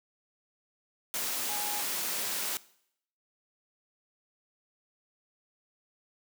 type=tone in noise; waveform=sine; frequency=830.6 Hz; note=G#5; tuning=in tune; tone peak=-38 dBFS; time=1.49-1.81 s; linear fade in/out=0 ms; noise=white; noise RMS=-33 dBFS; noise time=1.14-2.57 s; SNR=-8 dB; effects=noise-tail reverb RT60 0.7 s tail -20 dB re dry + high-pass 200 Hz 12 dB/octave